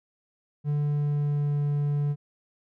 triangle tone with pitch glide, 146.83 to 145.23 Hz, D3 to D3, 0 to -19 cents, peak -21 dBFS, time 0.64-2.16 s, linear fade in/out 50 ms, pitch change -19 cents, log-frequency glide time 0.75-1.59 s, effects none

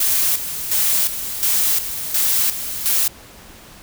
blue noise with tremolo, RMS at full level -17 dBFS, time 0-3.08 s, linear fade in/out 5 ms, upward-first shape square, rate 1.4 Hz, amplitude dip 65%, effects pink hiss -42 dBFS RMS until 3.82 s

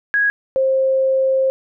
sine tone pair in turn, 1656 / 530.1 Hz, G#6 / C5, -5 / +23 cents, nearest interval octave + minor sixth, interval 1972 cents, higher first, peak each -13 / -13 dBFS, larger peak neither, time 0.14-0.3 / 0.56-1.5 s, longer second, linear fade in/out 0 ms, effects none

